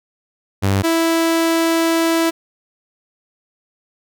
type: tone pair in turn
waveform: sawtooth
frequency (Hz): 98 / 329.6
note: G2 / E4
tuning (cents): 0 / 0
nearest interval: octave + major sixth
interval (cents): 2100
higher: second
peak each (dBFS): -10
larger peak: neither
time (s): 0.62-0.83 / 0.83-2.31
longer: second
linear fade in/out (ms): 20
effects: none